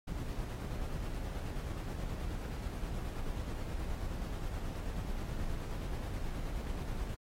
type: noise with tremolo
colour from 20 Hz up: brown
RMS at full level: -37 dBFS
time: 0.07-7.15 s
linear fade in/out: 10 ms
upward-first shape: square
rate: 9.4 Hz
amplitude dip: 25%
effects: AAC 48 kbps